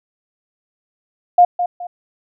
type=tone with echo; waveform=sine; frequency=709 Hz; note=F5; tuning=26 cents sharp; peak=-5 dBFS; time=1.38-1.45 s; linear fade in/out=5 ms; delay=210 ms; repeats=2; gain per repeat=-10 dB; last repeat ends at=1.87 s; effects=none